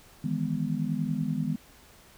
sine chord, E major seventh, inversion third, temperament just, 154.51 / 164.81 / 206 / 247.2 Hz, D#3 / E3 / G#3 / B3, -12 / 0 / -14 / +2 cents, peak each -32 dBFS, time 0.24-1.56 s, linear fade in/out 5 ms, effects pink hiss -55 dBFS RMS until 2.17 s

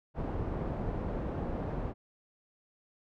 pink low-pass noise, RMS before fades -35 dBFS, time 0.14-1.94 s, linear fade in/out 50 ms, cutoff 730 Hz, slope 12 dB/octave, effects none

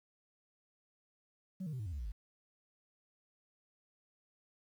sine tone with pitch steps, 187.7 / 155.12 / 128.2 / 105.95 / 87.57 / 72.37 / 59.81 / 49.43 Hz, F#3 / D#3 / C3 / G#2 / F2 / D2 / A#1 / G1, +25 / -5 / -35 / +35 / +5 / -25 / +45 / +15 cents, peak -36 dBFS, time 1.6-2.12 s, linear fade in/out 10 ms, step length 65 ms, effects tanh soft clip ceiling -36 dBFS + 11-bit

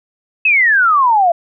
sine exponential sweep, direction down, 2637 to 663 Hz, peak -8 dBFS, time 0.45-1.32 s, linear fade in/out 5 ms, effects none

